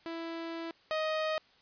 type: tone pair in turn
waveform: sawtooth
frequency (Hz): 331.2 / 625.9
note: E4 / D#5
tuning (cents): +8 / +10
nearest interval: major seventh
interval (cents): 1102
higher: second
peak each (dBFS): -33 / -26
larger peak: second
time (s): 0.06-0.71 / 0.91-1.38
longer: first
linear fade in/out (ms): 0
effects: white hiss -63 dBFS RMS until 1.61 s + resampled to 11025 Hz